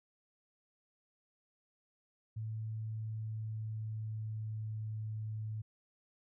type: tone with pitch glide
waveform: sine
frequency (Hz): 110 to 108.61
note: A2 to A2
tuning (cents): 0 to -22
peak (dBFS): -37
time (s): 2.36-5.62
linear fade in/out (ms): 10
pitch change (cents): -22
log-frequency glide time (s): 2.69-4.93
effects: none